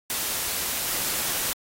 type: noise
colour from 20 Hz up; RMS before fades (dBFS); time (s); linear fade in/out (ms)
white; -27; 0.1-1.53; 0
effects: AAC 48 kbps